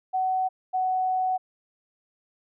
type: tone pair in turn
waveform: sine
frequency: 750 / 745.2 Hz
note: F#5 / F#5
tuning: +23 / +12 cents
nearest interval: unison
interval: 11 cents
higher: first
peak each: -22 dBFS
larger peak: neither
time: 0.13-0.49 / 0.73-1.38 s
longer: second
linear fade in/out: 20 ms
effects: none